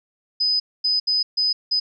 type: tone bursts at uneven times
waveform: sine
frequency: 5010 Hz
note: D#8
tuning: 11 cents sharp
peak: -17 dBFS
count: 5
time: 0.4-0.6 / 0.84-1 / 1.07-1.23 / 1.37-1.53 / 1.71-1.8 s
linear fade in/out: 10 ms
effects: none